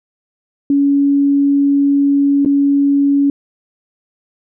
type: tone with dropouts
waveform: sine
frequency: 281.4 Hz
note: C#4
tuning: 26 cents sharp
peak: -9 dBFS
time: 0.7-3.3 s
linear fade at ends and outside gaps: 2 ms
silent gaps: 2.449-2.459 s
effects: none